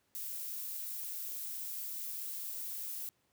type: noise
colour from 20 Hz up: violet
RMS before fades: -41 dBFS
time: 0.15-3.09 s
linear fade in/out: 0 ms
effects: pink hiss -75 dBFS RMS until 3.32 s + high-pass 80 Hz 12 dB/octave